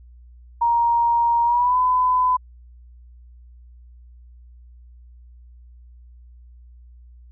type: tone with pitch glide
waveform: sine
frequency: 939 to 1006.4 Hz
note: A#5 to B5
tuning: +12 to +32 cents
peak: -15 dBFS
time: 0.61-2.37 s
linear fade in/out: 10 ms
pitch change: +120 cents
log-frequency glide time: 1.44-1.77 s
effects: added 60 Hz sine -43 dBFS peak until 7.31 s